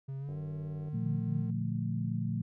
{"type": "tone with pitch glide", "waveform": "triangle", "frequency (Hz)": [135.4, 151.11], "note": ["C#3", "D3"], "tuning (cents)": [-40, 50], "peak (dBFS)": -34, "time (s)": [0.08, 1.51], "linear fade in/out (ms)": 10, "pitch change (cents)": 190, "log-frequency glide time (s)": [0.19, 0.38]}
{"type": "click train", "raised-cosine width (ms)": 2, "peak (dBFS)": -37, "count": 57, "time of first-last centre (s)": [0.29, 0.884], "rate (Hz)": 94.3}
{"type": "chord", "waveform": "sine", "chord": "Bb major seventh", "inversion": "none", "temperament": "equal", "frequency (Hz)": [116.54, 146.83, 174.61, 220], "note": ["Bb2", "D3", "F3", "A3"], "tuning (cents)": [0, 0, 0, 0], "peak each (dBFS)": [-34, -38, -36, -37], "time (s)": [0.93, 2.42], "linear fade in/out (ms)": 10}
{"effects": []}